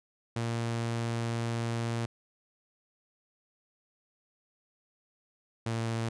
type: tone pair in turn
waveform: sawtooth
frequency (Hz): 116.2 / 114.27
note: A#2 / A#2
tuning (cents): -5 / -34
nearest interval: unison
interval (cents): 29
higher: first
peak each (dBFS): -26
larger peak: neither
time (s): 0.36-2.06 / 5.66-6.09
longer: first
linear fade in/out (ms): 5
effects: resampled to 22050 Hz